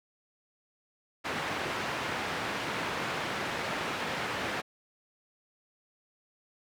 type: band-pass noise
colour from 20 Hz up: white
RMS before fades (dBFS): -34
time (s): 1.24-4.62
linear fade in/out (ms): 20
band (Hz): 100 to 2000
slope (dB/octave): 12
effects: none